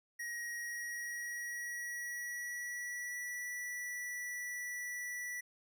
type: tone with pitch glide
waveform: square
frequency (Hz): 1894 to 1957.4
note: A#6 to B6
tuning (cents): +27 to -16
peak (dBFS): -40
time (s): 0.19-5.41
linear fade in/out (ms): 10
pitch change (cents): +57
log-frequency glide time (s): 0.59-3.52
effects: none